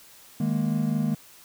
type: chord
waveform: triangle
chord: D# suspended fourth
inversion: none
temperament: equal with one note detuned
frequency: 155.56 / 208.3 / 233.1 Hz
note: D#3 / G#3 / A#3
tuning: 0 / +5 / 0 cents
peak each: -25 dBFS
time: 0.4-1.15 s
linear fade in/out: 5 ms
effects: white hiss -51 dBFS RMS until 1.44 s